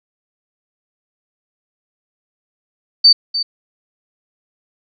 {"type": "tone with echo", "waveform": "sine", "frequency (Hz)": 4581, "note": "D8", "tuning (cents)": -44, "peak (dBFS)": -4, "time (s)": [3.04, 3.13], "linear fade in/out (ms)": 10, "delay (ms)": 300, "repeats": 1, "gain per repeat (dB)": -12, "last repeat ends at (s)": 3.43, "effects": []}